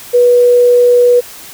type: tone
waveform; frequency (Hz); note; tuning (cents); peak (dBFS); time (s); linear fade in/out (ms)
sine; 487.8; B4; -21; -4; 0.13-1.21; 20
effects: white hiss -32 dBFS RMS until 1.53 s